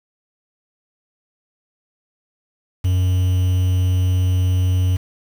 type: tone with quantisation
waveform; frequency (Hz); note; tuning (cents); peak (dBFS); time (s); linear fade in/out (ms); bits
triangle; 91.7; F#2; -15; -12; 2.84-4.97; 10; 6
effects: none